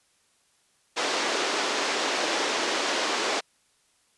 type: band-pass noise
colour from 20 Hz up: pink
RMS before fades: -27 dBFS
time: 0.96-3.41 s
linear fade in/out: 20 ms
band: 330 to 6500 Hz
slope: 24 dB/octave
effects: white hiss -66 dBFS RMS until 4.17 s + resampled to 24000 Hz